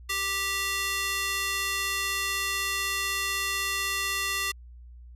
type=tone with high-pass filter; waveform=square; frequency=392 Hz; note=G4; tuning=in tune; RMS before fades=-29 dBFS; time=0.09-4.52 s; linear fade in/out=10 ms; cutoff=1900 Hz; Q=1; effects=added 60 Hz sine -44 dBFS peak until 5.15 s + resampled to 32000 Hz